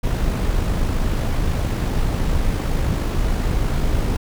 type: noise with amplitude modulation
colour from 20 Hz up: brown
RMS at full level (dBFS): -18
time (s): 0.03-4.17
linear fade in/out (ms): 10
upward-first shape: sine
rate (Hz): 52.6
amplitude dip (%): 30
effects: none